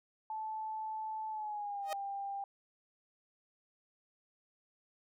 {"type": "tone with pitch glide", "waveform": "sine", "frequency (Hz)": [872, 795], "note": ["A5", "G5"], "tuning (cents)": [-16, 24], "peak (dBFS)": -37, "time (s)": [0.3, 2.44], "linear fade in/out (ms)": 2, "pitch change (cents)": -160, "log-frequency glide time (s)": [1.3, 1.85]}
{"type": "tone with exponential growth", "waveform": "sawtooth", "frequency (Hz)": 622.3, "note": "D#5", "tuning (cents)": 0, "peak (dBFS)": -30, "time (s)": [1.82, 1.93], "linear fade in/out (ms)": 2, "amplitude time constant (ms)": 22}
{"effects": []}